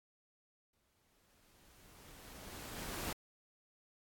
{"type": "noise with exponential growth", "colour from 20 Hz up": "pink", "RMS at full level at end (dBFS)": -40, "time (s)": [0.73, 3.13], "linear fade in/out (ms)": 5, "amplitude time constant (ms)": 520, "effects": ["AAC 64 kbps"]}